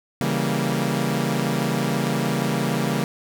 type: chord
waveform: sawtooth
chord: C# diminished seventh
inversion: none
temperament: equal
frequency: 138.59 / 164.81 / 196 / 233.1 Hz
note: C#3 / E3 / G3 / Bb3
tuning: 0 / 0 / 0 / 0 cents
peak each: -22 / -23 / -23 / -22 dBFS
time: 0.21-3.04 s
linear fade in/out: 0 ms
effects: none